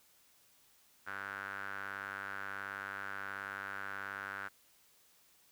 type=tone with band-pass filter; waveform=sawtooth; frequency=98.6 Hz; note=G2; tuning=11 cents sharp; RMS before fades=-43 dBFS; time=1.06-4.49 s; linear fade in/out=20 ms; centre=1500 Hz; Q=6.3; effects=white hiss -67 dBFS RMS until 5.51 s